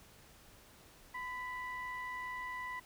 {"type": "ring-modulated tone", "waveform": "triangle", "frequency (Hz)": 481.2, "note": "B4", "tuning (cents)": -45, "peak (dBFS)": -34, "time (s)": [1.14, 2.8], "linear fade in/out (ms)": 10, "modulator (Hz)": 1490, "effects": ["tanh soft clip ceiling -30 dBFS", "pink hiss -60 dBFS RMS until 2.85 s"]}